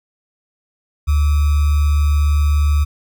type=tone with sample-and-hold; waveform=sine; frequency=73.6 Hz; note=D2; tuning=4 cents sharp; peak=-11 dBFS; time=1.07-2.85 s; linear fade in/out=20 ms; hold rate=1225 Hz; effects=none